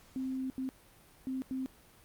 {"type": "tone bursts at uneven times", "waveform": "sine", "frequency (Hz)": 261.6, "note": "C4", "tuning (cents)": 0, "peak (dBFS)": -33, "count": 4, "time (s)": [[0.16, 0.5], [0.58, 0.69], [1.27, 1.42], [1.51, 1.66]], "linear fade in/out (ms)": 0, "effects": ["pink hiss -60 dBFS RMS until 2.04 s", "Opus 48 kbps"]}